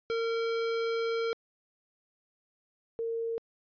square / sine tone pair in turn, 458 / 458 Hz, A#4 / A#4, -31 / -31 cents, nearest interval unison, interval 0 cents, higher neither, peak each -29 / -30 dBFS, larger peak first, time 0.1-1.33 / 2.99-3.38 s, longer first, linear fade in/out 0 ms, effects resampled to 11025 Hz

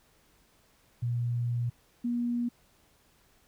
sine tone pair in turn, 119.8 / 239.6 Hz, A#2 / A#3, +48 / +48 cents, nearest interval octave, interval 1200 cents, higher second, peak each -27 dBFS, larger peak neither, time 1.02-1.7 / 2.04-2.49 s, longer first, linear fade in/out 10 ms, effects pink hiss -65 dBFS RMS until 3.47 s

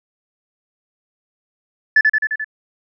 sine tone with echo, 1737 Hz, A6, 23 cents flat, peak -6 dBFS, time 1.96-2.01 s, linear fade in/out 5 ms, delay 87 ms, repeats 5, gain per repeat -3 dB, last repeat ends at 2.445 s, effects tanh soft clip ceiling -5 dBFS

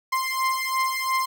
30% pulse beating tone pair, 1046.5 / 1049.4 Hz, C6 / C6, 0 / +5 cents, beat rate 2.9 Hz, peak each -23 / -23 dBFS, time 0.12-1.26 s, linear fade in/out 10 ms, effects none

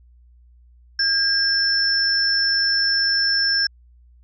sine tone pair together, 1614 / 5349 Hz, G#6 / E8, -50 / +24 cents, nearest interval octave + major sixth, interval 2074 cents, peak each -21 / -18 dBFS, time 0.99-3.67 s, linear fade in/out 5 ms, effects added 60 Hz sine -48 dBFS peak until 4.23 s

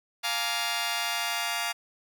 10% pulse chord, Bb dominant seventh, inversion second, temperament just, 699.2 / 839.1 / 932.3 / 1165.4 Hz, F5 / Ab5 / Bb5 / D6, +2 / +18 / 0 / -14 cents, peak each -23 / -26 / -26 / -27 dBFS, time 0.23-1.73 s, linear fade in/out 20 ms, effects none

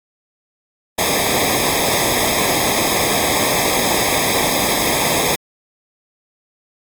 pink noise with comb filter, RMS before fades -17 dBFS, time 0.98-5.36 s, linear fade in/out 10 ms, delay 0.69 ms, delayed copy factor -1, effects AAC 64 kbps

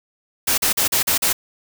white noise bursts, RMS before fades -18 dBFS, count 6, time 0.47-1.33 s, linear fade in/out 10 ms, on 110 ms, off 40 ms, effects none

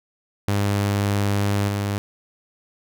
sawtooth tone with level steps, 101.1 Hz, G#2, 46 cents flat, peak -15 / -18 dBFS, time 0.48-1.98 s, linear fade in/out 0 ms, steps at 1.68 s, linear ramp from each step 5 ms, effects none

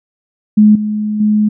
sine tone with level steps, 211.7 Hz, G#3, 33 cents sharp, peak -3 / -14 / -8 dBFS, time 0.57-1.49 s, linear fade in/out 10 ms, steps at 0.75 / 1.2 s, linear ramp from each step 5 ms, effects none

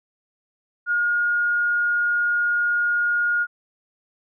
sine tone, 1429 Hz, F6, 39 cents sharp, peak -18 dBFS, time 0.86-3.47 s, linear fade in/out 50 ms, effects none

